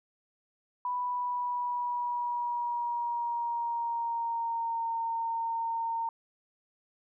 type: tone with pitch glide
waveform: sine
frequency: 987.8 to 916.3 Hz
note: B5 to A#5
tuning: 0 to -30 cents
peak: -29 dBFS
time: 0.85-6.09 s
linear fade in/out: 2 ms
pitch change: -130 cents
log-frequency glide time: 0.98-4.94 s
effects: none